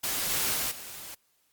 white noise with level steps, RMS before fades -30 / -28 / -30 / -42 dBFS, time 0.03-1.15 s, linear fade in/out 10 ms, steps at 0.29 / 0.54 / 0.7 s, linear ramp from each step 20 ms, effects white hiss -70 dBFS RMS until 1.52 s + Opus 48 kbps

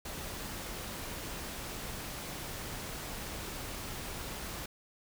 pink noise, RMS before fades -41 dBFS, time 0.05-4.66 s, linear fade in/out 5 ms, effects none

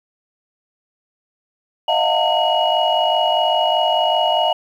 sine tone cluster, 620 / 683 / 728 / 903 / 2901 Hz, D#5 / F5 / F#5 / A5 / F#7, -6 / -39 / -28 / +45 / -35 cents, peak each -20 dBFS, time 1.88-4.53 s, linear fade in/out 5 ms, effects tanh soft clip ceiling -5 dBFS + 8-bit

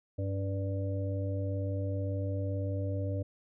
harmonic tone with a mistuned harmonic, 98 Hz, G2, in tune, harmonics 1 / 3 / 5 / 6, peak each -31 / -40 / -42 / -41 dBFS, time 0.18-3.23 s, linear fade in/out 10 ms, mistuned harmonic 3, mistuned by -42 cents, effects none

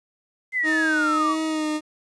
sine exponential sweep, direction down, 2084 to 1108.7 Hz, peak -20 dBFS, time 0.52-1.36 s, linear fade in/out 50 ms
40% pulse tone with vibrato, 311.2 Hz, D#4, in tune, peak -22 dBFS, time 0.63-1.81 s, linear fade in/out 50 ms, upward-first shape sine, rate 1.6 Hz, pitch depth 32 cents each way
effects resampled to 22050 Hz + 9-bit

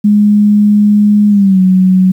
sine tone with pitch glide, 207.7 to 186.11 Hz, G#3 to F#3, 0 to +10 cents, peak -4 dBFS, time 0.04-2.12 s, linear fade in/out 10 ms, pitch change -190 cents, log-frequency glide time 1.29-1.6 s, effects 7-bit

